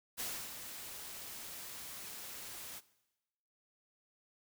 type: noise with ADSR envelope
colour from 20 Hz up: white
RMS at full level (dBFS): -39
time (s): 0.17-2.81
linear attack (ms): 30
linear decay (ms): 290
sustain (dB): -8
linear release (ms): 34
effects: noise-tail reverb RT60 1.0 s tail -19 dB re dry